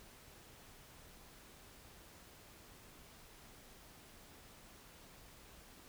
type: silence
effects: pink hiss -59 dBFS RMS until 5.88 s